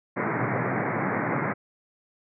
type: band-pass noise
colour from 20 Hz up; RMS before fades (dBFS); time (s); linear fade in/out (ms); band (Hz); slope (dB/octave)
pink; -27; 0.16-1.54; 20; 110 to 2200; 96
effects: none